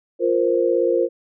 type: chord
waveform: sine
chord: F suspended fourth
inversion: none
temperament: equal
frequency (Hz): 349.2 / 466.2 / 523.3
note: F4 / Bb4 / C5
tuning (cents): 0 / 0 / 0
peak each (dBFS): -20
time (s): 0.19-1.09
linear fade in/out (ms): 50
effects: none